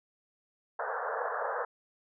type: band-pass noise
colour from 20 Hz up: pink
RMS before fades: -34 dBFS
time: 0.79-1.65 s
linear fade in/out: 5 ms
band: 450 to 1700 Hz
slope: 96 dB/octave
effects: none